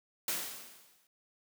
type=noise with exponential decay; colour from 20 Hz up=white; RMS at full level=-32 dBFS; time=0.28-1.07 s; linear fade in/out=2 ms; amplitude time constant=170 ms; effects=high-pass 150 Hz 12 dB/octave